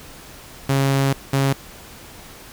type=tone pair in turn; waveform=sawtooth; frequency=136.8 / 136.8 Hz; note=C#3 / C#3; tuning=-23 / -23 cents; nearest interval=unison; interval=0 cents; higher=neither; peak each=-12 dBFS; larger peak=neither; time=0.69-1.13 / 1.33-1.53 s; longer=first; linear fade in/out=5 ms; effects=pink hiss -41 dBFS RMS until 2.52 s